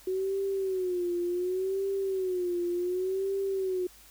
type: tone with vibrato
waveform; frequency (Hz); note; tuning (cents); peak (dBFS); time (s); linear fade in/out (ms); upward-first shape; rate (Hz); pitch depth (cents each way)
sine; 370; F#4; 0; -27; 0.07-3.87; 5; sine; 0.68; 100
effects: added 50 Hz sine -60 dBFS peak until 4.1 s + white hiss -55 dBFS RMS until 4.1 s